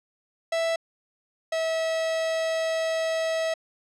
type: tone pair in turn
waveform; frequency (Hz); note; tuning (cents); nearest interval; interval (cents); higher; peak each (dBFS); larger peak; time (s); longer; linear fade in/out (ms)
45% pulse; 659.3 / 647.6; E5 / E5; 0 / -31; unison; 31; first; -23 / -24; first; 0.52-0.76 / 1.52-3.54; second; 5
effects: low-pass 7000 Hz 12 dB/octave